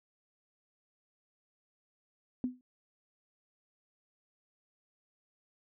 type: tone with exponential decay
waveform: sine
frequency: 251.2 Hz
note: B3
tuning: 30 cents sharp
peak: -26 dBFS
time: 2.44-2.61 s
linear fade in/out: 1 ms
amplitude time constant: 35 ms
effects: none